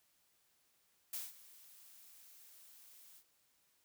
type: noise with ADSR envelope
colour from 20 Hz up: blue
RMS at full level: -41 dBFS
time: 1.13-3.24 s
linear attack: 5 ms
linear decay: 190 ms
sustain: -19 dB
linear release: 71 ms
effects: white hiss -75 dBFS RMS until 3.84 s